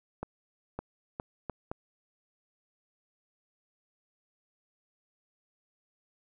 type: accelerating click train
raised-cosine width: 1 ms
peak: -21 dBFS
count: 5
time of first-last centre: 0.23-1.715 s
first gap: 560 ms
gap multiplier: 0.73
effects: none